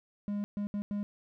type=tone bursts at uneven times; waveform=triangle; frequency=204.6 Hz; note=G#3; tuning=26 cents flat; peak=-29 dBFS; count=4; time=0.28-0.44 / 0.57-0.67 / 0.74-0.82 / 0.91-1.03 s; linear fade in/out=0 ms; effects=none